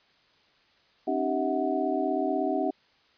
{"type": "tone cluster", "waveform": "sine", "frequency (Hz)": [269, 305.3, 386.2, 647, 736], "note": ["C4", "D#4", "G4", "E5", "F#5"], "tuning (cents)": [48, -33, -26, -32, -9], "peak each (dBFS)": -31, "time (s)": [1.07, 2.71], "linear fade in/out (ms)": 10, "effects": ["white hiss -63 dBFS RMS until 3.17 s", "resampled to 11025 Hz"]}